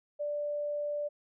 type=tone; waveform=sine; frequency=587.3 Hz; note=D5; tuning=in tune; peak=-31 dBFS; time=0.19-1.09 s; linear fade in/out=20 ms; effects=none